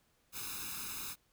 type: noise with comb filter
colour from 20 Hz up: white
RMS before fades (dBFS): -42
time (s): 0.32-1.16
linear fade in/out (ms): 50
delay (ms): 0.78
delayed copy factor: +1
effects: pink hiss -73 dBFS RMS until 1.32 s